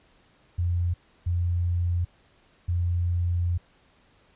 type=tone bursts at uneven times; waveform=sine; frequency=87.31 Hz; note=F2; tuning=in tune; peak=-22 dBFS; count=3; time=0.58-0.94 / 1.26-2.05 / 2.68-3.58 s; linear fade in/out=10 ms; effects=pink hiss -61 dBFS RMS until 4.35 s + resampled to 8000 Hz